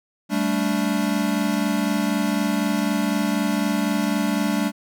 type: chord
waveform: square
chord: G suspended second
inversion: none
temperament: equal with one note detuned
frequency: 196 / 220 / 289.6 Hz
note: G3 / A3 / D4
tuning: 0 / 0 / -24 cents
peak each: -25 dBFS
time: 0.29-4.72 s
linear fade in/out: 50 ms
effects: none